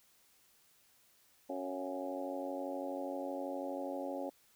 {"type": "harmonic tone with a mistuned harmonic", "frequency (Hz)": 92.5, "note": "F#2", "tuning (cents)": 0, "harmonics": [3, 4, 5, 6, 7, 8, 9], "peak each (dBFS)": [-42, -47, -50, -41, -48, -48, -48], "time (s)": [1.49, 4.3], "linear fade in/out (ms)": 10, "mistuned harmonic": 7, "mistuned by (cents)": 36, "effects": ["white hiss -68 dBFS RMS until 4.55 s"]}